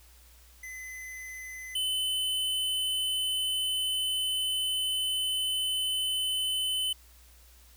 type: tone pair in turn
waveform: square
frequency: 2028 / 3031 Hz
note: B6 / F#7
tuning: +45 / +41 cents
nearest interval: perfect fifth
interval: 696 cents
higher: second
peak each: -40 / -28 dBFS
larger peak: second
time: 0.63-1.75 / 1.75-6.93 s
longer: second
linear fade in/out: 5 ms
effects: added 60 Hz sine -55 dBFS peak until 7.76 s + white hiss -59 dBFS RMS until 7.76 s